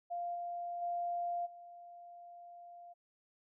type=tone with level steps; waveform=sine; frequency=697 Hz; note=F5; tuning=4 cents flat; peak=-36 / -38 / -34 / -50 dBFS; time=0.1-2.94 s; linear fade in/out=20 ms; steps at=0.34 / 0.81 / 1.45 s; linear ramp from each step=20 ms; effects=none